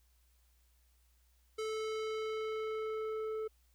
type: tone with low-pass filter sweep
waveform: square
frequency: 436.8 Hz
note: A4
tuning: 13 cents flat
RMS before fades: -38 dBFS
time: 1.58-3.48 s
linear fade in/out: 10 ms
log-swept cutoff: 7900 to 960 Hz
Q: 0.83
effects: added 60 Hz sine -67 dBFS peak until 3.74 s + white hiss -75 dBFS RMS until 3.74 s